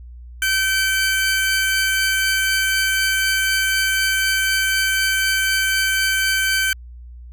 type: tone pair together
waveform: sawtooth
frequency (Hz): 1540 / 2312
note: G6 / D7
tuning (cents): -31 / -28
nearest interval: perfect fifth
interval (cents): 703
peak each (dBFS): -14 / -20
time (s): 0.42-6.73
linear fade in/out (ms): 2
effects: added 60 Hz sine -35 dBFS peak until 7.32 s